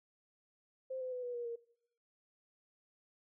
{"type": "tone with pitch steps", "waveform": "sine", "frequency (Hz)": [522, 510.7, 499.6, 488.7, 478.1, 467.7], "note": ["C5", "C5", "B4", "B4", "A#4", "A#4"], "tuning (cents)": [-4, -42, 20, -18, 44, 6], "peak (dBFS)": -38, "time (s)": [0.9, 1.56], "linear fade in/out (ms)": 10, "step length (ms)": 110, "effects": ["noise-tail reverb RT60 0.8 s tail -24 dB re dry"]}